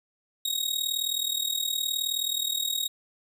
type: tone with amplitude modulation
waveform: sawtooth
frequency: 3769 Hz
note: A#7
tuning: 18 cents sharp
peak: -20 dBFS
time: 0.45-2.88 s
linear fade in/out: 5 ms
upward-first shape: sine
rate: 39.1 Hz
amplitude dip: 80%
effects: none